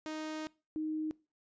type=tone pair in turn; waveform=sawtooth / sine; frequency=311.1 / 311.1 Hz; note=D#4 / D#4; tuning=0 / 0 cents; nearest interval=unison; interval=0 cents; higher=neither; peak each=-34 / -33 dBFS; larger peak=second; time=0.06-0.47 / 0.76-1.11 s; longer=first; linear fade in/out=0 ms; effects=noise-tail reverb RT60 0.3 s tail -22 dB re dry + resampled to 16000 Hz